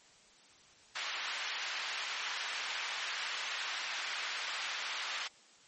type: band-pass noise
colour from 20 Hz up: white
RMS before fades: -39 dBFS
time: 0.95-5.28 s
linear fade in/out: 10 ms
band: 1100 to 3100 Hz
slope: 12 dB/octave
effects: white hiss -61 dBFS RMS until 5.67 s + MP3 32 kbps

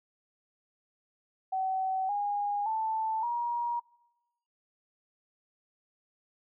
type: tone with pitch steps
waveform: sine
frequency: 759 / 818.2 / 882 / 950.8 Hz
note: F#5 / G#5 / A5 / A#5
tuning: +44 / -26 / +4 / +34 cents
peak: -28 dBFS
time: 1.52-3.8 s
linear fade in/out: 10 ms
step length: 570 ms
effects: noise-tail reverb RT60 0.9 s tail -23 dB re dry

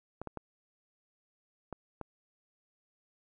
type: clicks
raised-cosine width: 1 ms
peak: -25 dBFS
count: 5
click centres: 0.216 / 0.273 / 0.373 / 1.727 / 2.013 s
effects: none

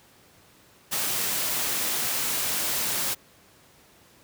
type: noise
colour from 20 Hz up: white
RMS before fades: -27 dBFS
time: 0.91-3.15 s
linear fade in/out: 20 ms
effects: pink hiss -56 dBFS RMS until 4.23 s + high-pass 80 Hz 12 dB/octave

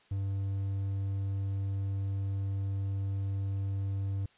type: tone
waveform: triangle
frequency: 98 Hz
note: G2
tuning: in tune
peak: -28 dBFS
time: 0.11-4.26 s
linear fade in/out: 5 ms
effects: white hiss -64 dBFS RMS until 4.37 s + resampled to 8000 Hz

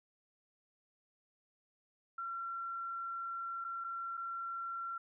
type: tone with dropouts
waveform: sine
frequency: 1363 Hz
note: F6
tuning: 43 cents flat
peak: -38 dBFS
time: 2.18-4.98 s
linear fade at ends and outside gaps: 5 ms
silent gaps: 3.643-3.647 / 3.841-3.844 / 4.171-4.175 s
effects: none

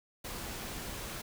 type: noise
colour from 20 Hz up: pink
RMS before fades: -41 dBFS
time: 0.24-1.22 s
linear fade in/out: 10 ms
effects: none

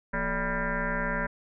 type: tone with frequency modulation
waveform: sine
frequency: 781 Hz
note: G5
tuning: 7 cents flat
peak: -26 dBFS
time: 0.13-1.27 s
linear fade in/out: 10 ms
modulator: 203 Hz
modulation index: 5.3
effects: none

